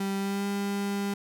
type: tone with pitch glide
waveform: 35% pulse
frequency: 196 to 200.3 Hz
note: G3 to G3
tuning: 0 to +38 cents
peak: -26 dBFS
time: 0-1.14 s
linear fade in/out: 5 ms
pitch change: +38 cents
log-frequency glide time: 0.17-0.47 s
effects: none